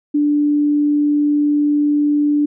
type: tone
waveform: sine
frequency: 293.7 Hz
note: D4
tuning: in tune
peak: -12 dBFS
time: 0.14-2.46 s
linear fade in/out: 10 ms
effects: none